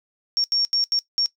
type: tone bursts at uneven times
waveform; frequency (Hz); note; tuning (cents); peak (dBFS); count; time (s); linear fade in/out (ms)
sine; 5520; F8; -21; -18; 5; 0.37-0.44 / 0.52-0.65 / 0.73-0.84 / 0.92-0.99 / 1.18-1.26; 0
effects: noise-tail reverb RT60 0.1 s tail -17 dB re dry